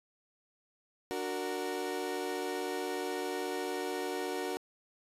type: chord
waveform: 30% pulse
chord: D augmented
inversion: none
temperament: equal with one note detuned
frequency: 293.7 / 370 / 463.7 Hz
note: D4 / F#4 / A#4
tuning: 0 / 0 / -9 cents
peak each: -38 / -34 / -36 dBFS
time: 1.11-4.57 s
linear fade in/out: 0 ms
effects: resampled to 32000 Hz